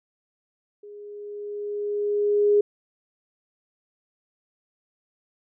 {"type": "tone with level ramp", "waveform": "sine", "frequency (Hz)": 412.7, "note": "G#4", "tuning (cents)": -11, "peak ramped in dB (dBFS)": [-40, -14], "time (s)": [0.83, 2.61], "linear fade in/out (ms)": 5, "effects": []}